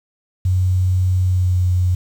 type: tone with pitch glide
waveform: sine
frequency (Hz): 92.2 to 90.56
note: F#2 to F#2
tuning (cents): -6 to -37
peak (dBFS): -13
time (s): 0.45-1.95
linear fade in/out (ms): 5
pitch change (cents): -31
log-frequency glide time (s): 1.22-1.63
effects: 7-bit